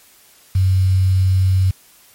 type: tone with quantisation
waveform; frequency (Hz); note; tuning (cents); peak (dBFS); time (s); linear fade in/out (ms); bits
sine; 94; F#2; +28; -11; 0.55-1.71; 5; 6
effects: white hiss -49 dBFS RMS until 2.14 s + MP3 64 kbps